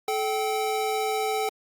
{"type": "tone pair together", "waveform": "square", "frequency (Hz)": [432.2, 775], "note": ["A4", "G5"], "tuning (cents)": [-31, -20], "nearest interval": "minor seventh", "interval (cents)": 1011, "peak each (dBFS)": -28, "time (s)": [0.08, 1.49], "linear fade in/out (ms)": 2, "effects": ["Opus 48 kbps"]}